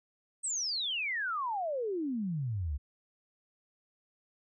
sine exponential sweep, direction down, 8470 to 65.41 Hz, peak -31 dBFS, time 0.43-2.78 s, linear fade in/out 20 ms, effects none

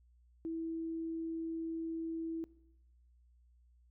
sine tone, 327.1 Hz, E4, 13 cents flat, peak -36 dBFS, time 0.45-2.44 s, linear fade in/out 0 ms, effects noise-tail reverb RT60 0.9 s tail -21 dB re dry + added 60 Hz sine -63 dBFS peak until 3.9 s

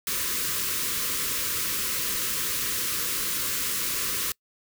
white band-stop noise, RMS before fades -28 dBFS, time 0.07-4.32 s, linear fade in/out 2 ms, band 550 to 1000 Hz, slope 96 dB/octave, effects noise-tail reverb RT60 0.1 s tail -25 dB re dry

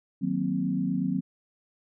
sine chord, C half-diminished seventh, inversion first, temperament equal, 155.56 / 185 / 233.1 / 261.6 Hz, Eb3 / Gb3 / Bb3 / C4, 0 / 0 / 0 / 0 cents, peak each -34 / -28 / -33 / -29 dBFS, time 0.21-1.21 s, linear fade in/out 20 ms, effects none

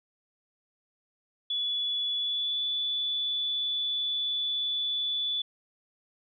sine tone with pitch glide, 3421 to 3463 Hz, A7 to A7, -49 to -28 cents, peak -27 dBFS, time 1.5-5.42 s, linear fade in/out 5 ms, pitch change +21 cents, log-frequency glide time 2.17-2.61 s, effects none

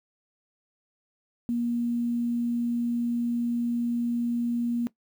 sine tone with quantisation, 237.5 Hz, A#3, 33 cents sharp, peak -24 dBFS, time 1.49-4.87 s, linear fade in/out 0 ms, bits 9, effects noise-tail reverb RT60 0.1 s tail -18 dB re dry

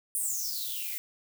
violet noise with high-pass filter sweep, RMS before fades -33 dBFS, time 0.15-0.98 s, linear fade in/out 0 ms, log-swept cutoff 9700 to 2000 Hz, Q 9.9, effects none

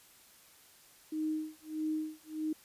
sine tone with tremolo, 311.1 Hz, D#4, in tune, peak -30 dBFS, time 1.12-2.53 s, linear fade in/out 5 ms, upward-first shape sine, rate 1.6 Hz, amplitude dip 100%, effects white hiss -60 dBFS RMS until 2.64 s + resampled to 32000 Hz

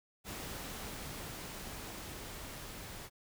pink noise with level ramp, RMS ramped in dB -43 to -47 dBFS, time 0.24-3.1 s, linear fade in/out 50 ms, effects none

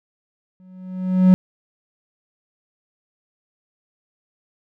triangle tone with exponential growth, 185 Hz, F#3, in tune, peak -4 dBFS, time 0.6-1.34 s, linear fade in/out 0 ms, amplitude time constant 160 ms, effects none

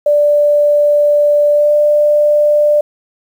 sine tone with pitch glide, 587.3 to 593.4 Hz, D5 to D5, 0 to +18 cents, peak -7 dBFS, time 0.06-2.81 s, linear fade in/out 5 ms, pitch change +18 cents, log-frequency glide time 1.51-1.74 s, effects 7-bit

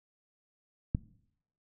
click, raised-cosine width 5 ms, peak -15 dBFS, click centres 0.949 s, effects noise-tail reverb RT60 0.7 s tail -20 dB re dry

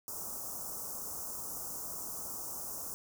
white band-stop noise, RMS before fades -41 dBFS, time 0.08-2.94 s, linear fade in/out 0 ms, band 1300 to 5600 Hz, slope 48 dB/octave, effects none

